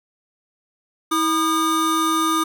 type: tone pair together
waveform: square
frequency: 323.4 / 1221 Hz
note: E4 / D#6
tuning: -33 / -33 cents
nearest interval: octave + major seventh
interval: 2300 cents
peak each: -22 / -20 dBFS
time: 1.11-2.44 s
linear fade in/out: 10 ms
effects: none